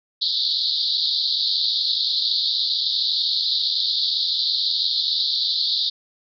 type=band-pass noise; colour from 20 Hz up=pink; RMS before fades=-22 dBFS; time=0.21-5.9 s; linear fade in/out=10 ms; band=3600 to 4700 Hz; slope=96 dB/octave; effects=none